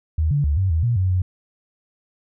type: tone with pitch steps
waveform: sine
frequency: 78.7 / 144 / 72.8 / 95.1 / 80.7 / 119 / 93.2 / 91.6 Hz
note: D#2 / D3 / D2 / F#2 / E2 / A#2 / F#2 / F#2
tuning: +20 / -34 / -15 / +48 / -36 / +36 / +13 / -17 cents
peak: -16 dBFS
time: 0.18-1.22 s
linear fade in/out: 5 ms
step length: 130 ms
effects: none